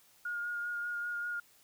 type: tone with vibrato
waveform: sine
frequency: 1426 Hz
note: F6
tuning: 36 cents sharp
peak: -34 dBFS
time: 0.25-1.4 s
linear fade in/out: 5 ms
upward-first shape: sine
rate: 5.1 Hz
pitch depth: 16 cents each way
effects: white hiss -64 dBFS RMS until 1.63 s